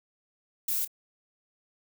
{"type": "noise with echo", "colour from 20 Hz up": "violet", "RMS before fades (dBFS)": -29, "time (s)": [0.68, 0.85], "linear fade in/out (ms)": 5, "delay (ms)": 27, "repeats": 1, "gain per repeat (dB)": -14, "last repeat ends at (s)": 0.877, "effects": []}